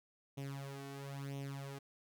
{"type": "tone with flanger", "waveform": "sawtooth", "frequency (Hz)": 138.59, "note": "C#3", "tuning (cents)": 0, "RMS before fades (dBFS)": -45, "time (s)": [0.37, 1.79], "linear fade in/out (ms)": 10, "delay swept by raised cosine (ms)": [0.32, 2.72], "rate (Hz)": 1, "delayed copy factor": 0.75, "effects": []}